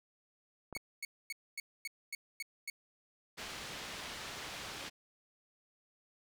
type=clicks; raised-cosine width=1 ms; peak=-31 dBFS; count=2; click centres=0.727 / 0.766 s
type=tone bursts; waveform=sawtooth; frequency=2217 Hz; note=C#7; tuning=in tune; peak=-35 dBFS; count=8; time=0.75-2.7 s; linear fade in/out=2 ms; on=25 ms; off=250 ms
type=low-pass noise; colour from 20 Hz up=white; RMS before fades=-45 dBFS; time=3.37-4.9 s; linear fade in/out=20 ms; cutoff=4200 Hz; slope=12 dB/octave
effects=none